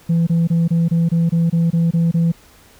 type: tone bursts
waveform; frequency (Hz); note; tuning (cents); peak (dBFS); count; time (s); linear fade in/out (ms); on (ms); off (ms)
sine; 167.3; E3; +26; -10; 11; 0.09-2.32; 10; 180; 25
effects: tanh soft clip ceiling -11 dBFS + pink hiss -48 dBFS RMS until 2.79 s